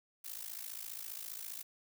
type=noise with amplitude modulation; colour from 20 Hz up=blue; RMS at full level=-41 dBFS; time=0.24-1.63 s; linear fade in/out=10 ms; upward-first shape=sine; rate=54.9 Hz; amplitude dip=85%; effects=none